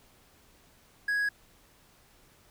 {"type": "tone", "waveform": "triangle", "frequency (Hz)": 1661.2, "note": "G#6", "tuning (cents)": 0, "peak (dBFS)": -24, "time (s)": [1.08, 1.29], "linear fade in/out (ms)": 5, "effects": ["pink hiss -61 dBFS RMS until 2.5 s"]}